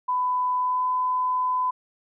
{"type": "tone with pitch glide", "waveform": "sine", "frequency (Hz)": [1000, 1008.1], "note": ["B5", "B5"], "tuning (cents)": [21, 35], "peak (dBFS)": -21, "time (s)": [0.08, 1.71], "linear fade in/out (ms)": 10, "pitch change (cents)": 14, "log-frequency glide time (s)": [0.57, 0.86], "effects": []}